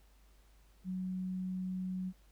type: tone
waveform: sine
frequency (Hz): 185.2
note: F#3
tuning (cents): +2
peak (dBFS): -35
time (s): 0.84-2.13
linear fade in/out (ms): 50
effects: added 50 Hz sine -61 dBFS peak until 2.31 s + pink hiss -70 dBFS RMS until 2.31 s